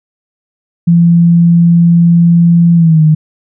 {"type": "tone with pitch glide", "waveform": "sine", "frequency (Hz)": [170.2, 155.18], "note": ["F3", "D#3"], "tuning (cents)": [-44, -4], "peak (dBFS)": -3, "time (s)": [0.87, 3.15], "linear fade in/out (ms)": 10, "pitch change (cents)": -160, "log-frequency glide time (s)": [2.75, 3.03], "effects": []}